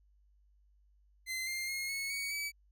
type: tone with pitch steps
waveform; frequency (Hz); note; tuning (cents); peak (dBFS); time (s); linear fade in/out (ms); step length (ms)
sawtooth; 2063 / 2106 / 2151 / 2196 / 2242 / 2289; C7 / C7 / C7 / C#7 / C#7 / D7; -25 / +11 / +47 / -17 / +19 / -45; -32; 1.26-2.52; 50; 210
effects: added 50 Hz sine -64 dBFS peak until 2.71 s